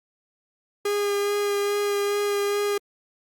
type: tone with vibrato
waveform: 45% pulse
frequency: 407.6 Hz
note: G#4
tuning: 32 cents flat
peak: -22 dBFS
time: 0.85-2.78 s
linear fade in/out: 5 ms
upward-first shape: sine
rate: 2.4 Hz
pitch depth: 13 cents each way
effects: Opus 48 kbps